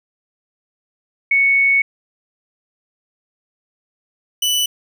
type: tone pair in turn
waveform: sine / sawtooth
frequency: 2217 / 2976 Hz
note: C#7 / F#7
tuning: 0 / +9 cents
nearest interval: perfect fourth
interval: 509 cents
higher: second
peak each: -11 / -12 dBFS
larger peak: first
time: 1.31-1.82 / 4.42-4.66 s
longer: first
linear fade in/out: 5 ms
effects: none